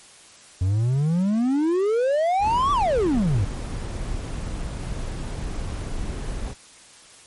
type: exponential two-way sweep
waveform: triangle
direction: up then down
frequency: 88.7 to 1174.7 to 88.7 Hz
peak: -16 dBFS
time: 0.61-3.45 s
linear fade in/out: 5 ms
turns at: 2.72 s
type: noise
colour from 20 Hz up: brown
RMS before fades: -29 dBFS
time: 2.39-6.55 s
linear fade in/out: 50 ms
effects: white hiss -48 dBFS RMS until 7.26 s + MP3 48 kbps